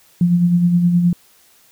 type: tone with tremolo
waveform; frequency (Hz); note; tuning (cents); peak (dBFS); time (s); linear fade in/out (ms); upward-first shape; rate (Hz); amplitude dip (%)
sine; 174.61; F3; 0; -9; 0.21-1.13; 2; sine; 9.6; 45
effects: white hiss -52 dBFS RMS until 1.71 s